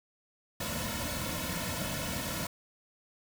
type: noise with comb filter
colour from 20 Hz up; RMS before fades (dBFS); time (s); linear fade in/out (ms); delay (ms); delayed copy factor
pink; -35; 0.6-2.47; 5; 2.5; -0.95
effects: none